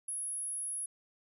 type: tone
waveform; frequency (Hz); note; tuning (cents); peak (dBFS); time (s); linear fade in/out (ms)
sine; 10720; E9; +28; -35; 0.08-0.86; 5
effects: none